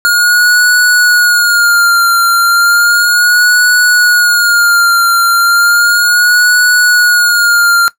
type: tone with vibrato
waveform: square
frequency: 1425 Hz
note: F6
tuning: 34 cents sharp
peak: -6 dBFS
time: 0.05-7.88 s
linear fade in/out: 0 ms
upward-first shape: sine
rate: 0.34 Hz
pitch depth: 53 cents each way
effects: noise-tail reverb RT60 0.1 s tail -17 dB re dry